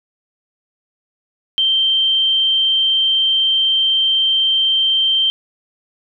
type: tone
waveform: sine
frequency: 3136 Hz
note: G7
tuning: in tune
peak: -12 dBFS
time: 1.58-5.3 s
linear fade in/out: 0 ms
effects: none